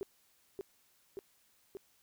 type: tone with echo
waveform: sine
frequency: 391.9 Hz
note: G4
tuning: in tune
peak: -35 dBFS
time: 0.01-0.03 s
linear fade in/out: 0 ms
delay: 580 ms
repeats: 3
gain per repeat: -2 dB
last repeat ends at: 1.77 s
effects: white hiss -70 dBFS RMS until 2.02 s